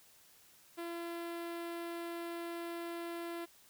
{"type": "tone with notch filter", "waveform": "sawtooth", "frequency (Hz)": 340, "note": "F4", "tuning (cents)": -46, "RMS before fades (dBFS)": -42, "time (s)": [0.77, 3.46], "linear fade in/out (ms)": 20, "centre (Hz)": 6400, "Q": 1, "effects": ["white hiss -63 dBFS RMS until 3.69 s"]}